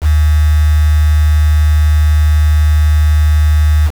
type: tone with quantisation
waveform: sine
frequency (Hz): 76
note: D#2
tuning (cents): -40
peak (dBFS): -6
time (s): 0.01-3.91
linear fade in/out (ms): 50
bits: 4
effects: none